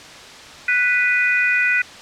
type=harmonic tone; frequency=493.9 Hz; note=B4; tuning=in tune; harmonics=3 / 4 / 5; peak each=-19 / -19 / -19 dBFS; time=0.68-1.82 s; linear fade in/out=5 ms; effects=white hiss -38 dBFS RMS until 2.01 s + low-pass 5000 Hz 12 dB/octave